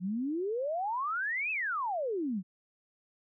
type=exponential two-way sweep; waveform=sine; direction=up then down; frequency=172.7 to 2642 to 172.7 Hz; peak=-30 dBFS; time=0-2.43 s; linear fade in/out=50 ms; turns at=1.51 s; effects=none